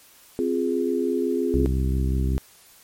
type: chord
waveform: sine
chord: F minor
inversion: second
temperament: equal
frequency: 261.6 / 349.2 / 415.3 Hz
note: C4 / F4 / Ab4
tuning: 0 / 0 / 0 cents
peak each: -25 dBFS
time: 0.39-1.66 s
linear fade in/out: 0 ms
type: harmonic tone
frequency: 65.41 Hz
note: C2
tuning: in tune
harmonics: 1 / 2 / 3 / 4 / 5 / 6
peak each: -21 / -27 / -31 / -33 / -35 / -37 dBFS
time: 1.54-2.38 s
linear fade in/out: 0 ms
effects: white hiss -52 dBFS RMS until 2.83 s + MP3 64 kbps